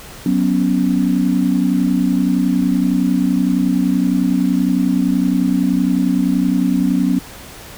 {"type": "chord", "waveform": "sine", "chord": "F# suspended fourth", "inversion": "none", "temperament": "just", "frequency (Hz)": [185, 246.7, 277.5], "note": ["F#3", "B3", "C#4"], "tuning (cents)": [0, -2, 2], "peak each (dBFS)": -17, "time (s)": [0.26, 7.19], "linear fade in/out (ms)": 2, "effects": ["pink hiss -36 dBFS RMS until 7.77 s"]}